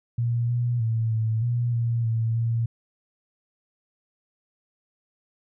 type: tone with pitch steps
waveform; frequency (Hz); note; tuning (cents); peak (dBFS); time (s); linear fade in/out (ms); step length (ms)
sine; 118.4 / 120.7 / 113 / 111.1 / 120.1 / 117 / 113.4 / 115.5; A#2 / B2 / A2 / A2 / B2 / A#2 / A#2 / A#2; +27 / -39 / +47 / +17 / -48 / +7 / -47 / -16; -21; 0.18-2.66; 5; 310
effects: none